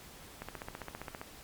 click train, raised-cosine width 0.5 ms, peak -25 dBFS, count 13, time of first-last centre 0.42-1.215 s, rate 15.1 Hz, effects pink hiss -52 dBFS RMS until 1.43 s + MP3 96 kbps

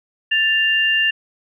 sine tone pair together, 1767 / 2791 Hz, A6 / F7, +7 / -2 cents, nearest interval minor sixth, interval 791 cents, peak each -18 / -16 dBFS, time 0.31-1.11 s, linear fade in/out 10 ms, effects none

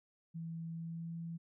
sine tone with pitch glide, 164.81 to 166.82 Hz, E3 to E3, 0 to +21 cents, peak -40 dBFS, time 0.34-1.38 s, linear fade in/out 20 ms, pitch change +21 cents, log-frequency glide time 0.7-1.15 s, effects none

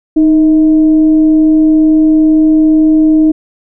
sine tone with frequency modulation, 311.1 Hz, D#4, in tune, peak -4 dBFS, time 0.16-3.32 s, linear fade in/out 10 ms, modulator 330 Hz, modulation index 0.21, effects none

